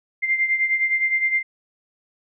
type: beating tone pair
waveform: sine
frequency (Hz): 2093 / 2102.7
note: C7 / C7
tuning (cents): 0 / +8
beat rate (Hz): 9.7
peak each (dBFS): -19 / -25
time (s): 0.22-1.43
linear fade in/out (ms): 20
effects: none